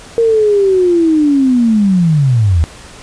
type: linear sweep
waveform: sine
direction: down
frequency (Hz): 466.2 to 74.6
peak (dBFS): -7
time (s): 0.18-2.64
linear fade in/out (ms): 0
effects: pink hiss -35 dBFS RMS until 3.02 s + resampled to 22050 Hz